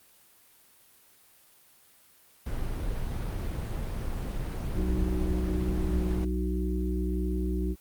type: noise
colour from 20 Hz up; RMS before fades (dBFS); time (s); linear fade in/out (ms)
brown; -32; 2.46-6.25; 5
type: harmonic tone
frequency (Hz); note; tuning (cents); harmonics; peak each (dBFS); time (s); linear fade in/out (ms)
61.74; B1; 0; 1 / 3 / 5 / 6; -28 / -33 / -35 / -36; 4.74-7.76; 50
effects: white hiss -59 dBFS RMS until 7.8 s + Opus 32 kbps